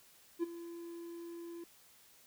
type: tone with ADSR envelope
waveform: triangle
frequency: 340 Hz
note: F4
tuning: 46 cents flat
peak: -27 dBFS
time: 0.39-1.64 s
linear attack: 41 ms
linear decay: 16 ms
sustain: -15 dB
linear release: 3 ms
effects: white hiss -63 dBFS RMS until 2.26 s